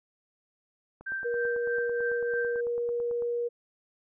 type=click train; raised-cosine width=1 ms; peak=-33 dBFS; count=21; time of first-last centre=1.01-3.222 s; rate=9.04 Hz
type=tone with tremolo; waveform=sine; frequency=1568 Hz; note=G6; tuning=in tune; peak=-29 dBFS; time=1.06-2.61 s; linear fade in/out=10 ms; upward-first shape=triangle; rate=3.2 Hz; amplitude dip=70%
type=tone; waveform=sine; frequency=476.3 Hz; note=A#4; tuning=37 cents sharp; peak=-27 dBFS; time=1.24-3.49 s; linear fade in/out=20 ms
effects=none